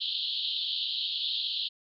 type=band-pass noise; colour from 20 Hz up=white; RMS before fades=-32 dBFS; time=0-1.69 s; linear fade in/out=20 ms; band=3000 to 4300 Hz; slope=96 dB/octave; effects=none